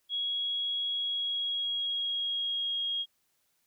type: tone with pitch glide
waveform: sine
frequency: 3322 to 3271 Hz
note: G#7 to G#7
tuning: 0 to -27 cents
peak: -29 dBFS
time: 0.09-3.06 s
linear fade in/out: 50 ms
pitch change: -27 cents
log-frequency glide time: 0.91-2.8 s
effects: white hiss -74 dBFS RMS until 3.66 s